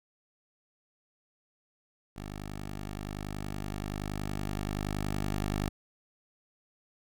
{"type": "tone with level ramp", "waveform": "10% pulse", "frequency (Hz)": 50.6, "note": "G#1", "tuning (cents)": -44, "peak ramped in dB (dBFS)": [-31, -21], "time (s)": [2.16, 5.69], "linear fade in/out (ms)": 5, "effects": []}